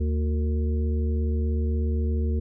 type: harmonic tone with a mistuned harmonic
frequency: 76.4 Hz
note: D#2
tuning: 31 cents flat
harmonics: 1 / 3 / 5 / 6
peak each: -22 / -32 / -36 / -38 dBFS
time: 0-2.4 s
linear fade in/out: 10 ms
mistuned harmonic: 5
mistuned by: -73 cents
effects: none